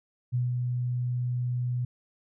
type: tone with ADSR envelope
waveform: sine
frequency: 123.47 Hz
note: B2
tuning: in tune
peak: -23 dBFS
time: 0.32-1.85 s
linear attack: 27 ms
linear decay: 170 ms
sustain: -3 dB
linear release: 4 ms
effects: none